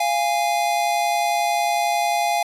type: tone pair together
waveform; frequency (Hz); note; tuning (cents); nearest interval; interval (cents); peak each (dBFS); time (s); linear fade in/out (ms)
square; 693 / 824.1; F5 / G#5; -14 / -14; minor third; 300; -22; 0-2.43; 5
effects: resampled to 32000 Hz